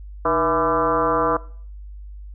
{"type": "tone with frequency modulation", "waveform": "sine", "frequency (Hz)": 830.6, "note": "G#5", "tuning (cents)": 0, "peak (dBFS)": -16, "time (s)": [0.25, 1.37], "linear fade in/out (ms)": 5, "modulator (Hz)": 174, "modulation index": 2.8, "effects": ["noise-tail reverb RT60 0.5 s tail -21 dB re dry", "added 50 Hz sine -34 dBFS peak until 2.34 s"]}